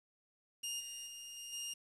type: tone with level steps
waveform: 20% pulse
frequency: 2828 Hz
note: F7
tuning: 21 cents sharp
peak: -34 / -40 / -43 / -41 / -36 dBFS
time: 0.63-1.74 s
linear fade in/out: 10 ms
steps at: 0.79 / 1.06 / 1.36 / 1.52 s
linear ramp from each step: 20 ms
effects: resampled to 32000 Hz + 10-bit